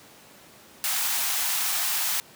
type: high-pass noise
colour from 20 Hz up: white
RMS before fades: -26 dBFS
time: 0.84-2.2 s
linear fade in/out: 0 ms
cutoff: 700 Hz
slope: 48 dB/octave
effects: pink hiss -50 dBFS RMS until 2.35 s + high-pass 150 Hz 12 dB/octave